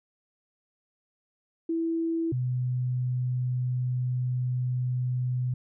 sine tone pair in turn, 329.6 / 125.55 Hz, E4 / B2, 0 / +29 cents, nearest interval octave + perfect fourth, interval 1671 cents, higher first, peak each -25 dBFS, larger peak neither, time 1.69-2.32 / 2.32-5.54 s, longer second, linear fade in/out 5 ms, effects none

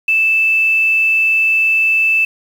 sine tone with quantisation, 2637 Hz, E7, in tune, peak -10 dBFS, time 0.08-2.25 s, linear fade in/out 5 ms, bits 6, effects none

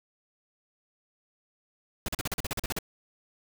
pink noise bursts, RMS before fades -31 dBFS, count 12, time 2.06-2.788 s, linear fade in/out 2 ms, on 24 ms, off 40 ms, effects none

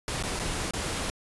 pink noise with dropouts, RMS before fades -31 dBFS, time 0.08-1.1 s, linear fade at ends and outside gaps 1 ms, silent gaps 0.226-0.236 / 0.392-0.397 / 0.709-0.735 s, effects resampled to 24000 Hz

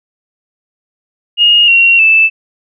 sine tone with pitch steps, 2856 / 2744 / 2637 Hz, F7 / F7 / E7, +38 / -31 / 0 cents, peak -4 dBFS, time 1.37-2.3 s, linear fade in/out 50 ms, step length 310 ms, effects none

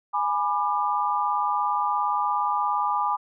sine chord, G# diminished, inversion none, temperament equal with one note detuned, 830.6 / 987.8 / 1193.8 Hz, G#5 / B5 / D6, 0 / 0 / +28 cents, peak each -26 dBFS, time 0.13-3.17 s, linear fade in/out 20 ms, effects none

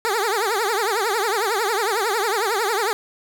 15% pulse tone with vibrato, 426.1 Hz, G#4, 44 cents sharp, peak -13 dBFS, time 0.05-2.93 s, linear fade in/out 0 ms, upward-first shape triangle, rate 11 Hz, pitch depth 230 cents each way, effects none

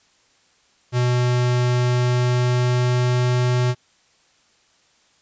square tone with pitch glide, 123.47 to 124.19 Hz, B2 to B2, 0 to +10 cents, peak -17 dBFS, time 0.92-3.75 s, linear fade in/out 50 ms, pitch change +10 cents, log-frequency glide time 1.66-3.32 s, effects white hiss -59 dBFS RMS until 5.21 s + resampled to 16000 Hz

